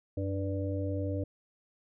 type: harmonic tone with a mistuned harmonic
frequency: 98 Hz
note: G2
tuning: in tune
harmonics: 1 / 3 / 5 / 6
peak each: -32 / -36 / -39 / -40 dBFS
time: 0.17-1.24 s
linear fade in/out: 5 ms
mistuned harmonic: 1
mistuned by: -69 cents
effects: none